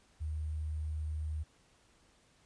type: tone with sample-and-hold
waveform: sine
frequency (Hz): 77.2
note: D#2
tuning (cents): -13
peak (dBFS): -34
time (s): 0.2-1.44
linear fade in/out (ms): 20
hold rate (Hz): 8820
effects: pink hiss -67 dBFS RMS until 2.45 s + resampled to 22050 Hz